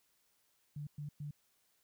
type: tone bursts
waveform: sine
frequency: 146.83 Hz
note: D3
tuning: in tune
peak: -40 dBFS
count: 3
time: 0.76-1.31 s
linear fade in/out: 5 ms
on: 110 ms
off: 110 ms
effects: white hiss -75 dBFS RMS until 1.83 s